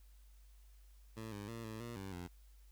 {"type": "tone with pitch steps", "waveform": "15% pulse", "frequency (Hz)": [111.2, 101.9, 115.2, 110.1, 118.2, 96.8, 88.2], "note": ["A2", "G#2", "A#2", "A2", "A#2", "G2", "F2"], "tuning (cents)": [19, -32, -20, 2, 24, -21, 18], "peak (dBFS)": -38, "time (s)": [1.16, 2.28], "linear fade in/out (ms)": 20, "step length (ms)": 160, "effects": ["added 50 Hz sine -58 dBFS peak until 2.71 s", "white hiss -73 dBFS RMS until 2.71 s"]}